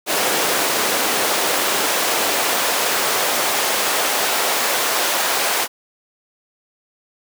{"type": "noise with high-pass filter sweep", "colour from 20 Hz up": "pink", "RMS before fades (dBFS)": -19, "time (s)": [0.06, 5.68], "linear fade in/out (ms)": 50, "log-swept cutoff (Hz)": [420, 630], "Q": 0.93, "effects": []}